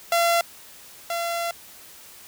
sawtooth tone pair in turn, 682 / 682 Hz, F5 / F5, -41 / -41 cents, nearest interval unison, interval 0 cents, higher neither, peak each -14 / -21 dBFS, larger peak first, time 0.12-0.41 / 1.1-1.51 s, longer second, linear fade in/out 2 ms, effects white hiss -46 dBFS RMS until 2.27 s

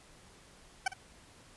20% pulse tone with echo, 763 Hz, G5, 47 cents flat, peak -22 dBFS, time 0.86-0.88 s, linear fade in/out 5 ms, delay 56 ms, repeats 1, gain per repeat -14 dB, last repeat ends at 0.936 s, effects pink hiss -58 dBFS RMS until 1.56 s + resampled to 24000 Hz

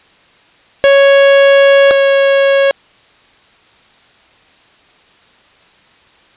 45% pulse tone pair in turn, 554.4 / 550.9 Hz, C#5 / C#5, 0 / -11 cents, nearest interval unison, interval 11 cents, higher first, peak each -4 / -7 dBFS, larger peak first, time 0.84-1.91 / 1.91-2.71 s, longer first, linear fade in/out 0 ms, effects white hiss -47 dBFS RMS until 6.36 s + resampled to 8000 Hz

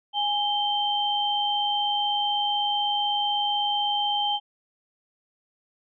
sine tone pair together, 828 / 3126 Hz, G#5 / G7, -5 / -6 cents, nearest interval octave + major seventh, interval 2299 cents, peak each -25 dBFS, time 0.13-4.4 s, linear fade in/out 50 ms, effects none

